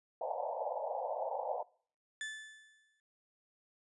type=band-pass noise; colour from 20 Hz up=pink; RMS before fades=-38 dBFS; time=0.21-1.63 s; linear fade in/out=2 ms; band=500 to 920 Hz; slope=96 dB/octave
type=tone with exponential decay; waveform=35% pulse; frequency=1744 Hz; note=A6; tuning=16 cents flat; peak=-35 dBFS; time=2.21-3 s; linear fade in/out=1 ms; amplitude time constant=170 ms
effects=noise-tail reverb RT60 0.5 s tail -23 dB re dry + resampled to 24000 Hz